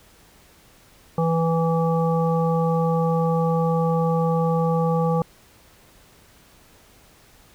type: harmonic tone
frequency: 164.81 Hz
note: E3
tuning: in tune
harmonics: 1 / 3 / 5 / 7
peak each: -20 / -23 / -27 / -30 dBFS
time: 1.18-5.22 s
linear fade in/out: 2 ms
effects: pink hiss -53 dBFS RMS until 7.54 s